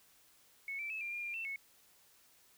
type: tone with pitch steps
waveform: sine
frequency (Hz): 2203 / 2333 / 2598 / 2385 / 2411 / 2394 / 2680 / 2198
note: C#7 / D7 / E7 / D7 / D7 / D7 / E7 / C#7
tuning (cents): -11 / -12 / -26 / +26 / +45 / +33 / +28 / -15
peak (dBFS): -38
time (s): 0.68-1.56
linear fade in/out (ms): 2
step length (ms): 110
effects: white hiss -66 dBFS RMS until 2.57 s